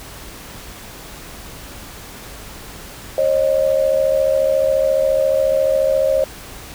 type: tone pair together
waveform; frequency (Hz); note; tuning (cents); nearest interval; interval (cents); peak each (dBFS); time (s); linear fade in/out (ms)
sine; 540 / 614.3; C#5 / D#5; -45 / -22; major second; 223; -15 / -17; 3.18-6.24; 2
effects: added 50 Hz sine -43 dBFS peak until 6.74 s + pink hiss -36 dBFS RMS until 6.74 s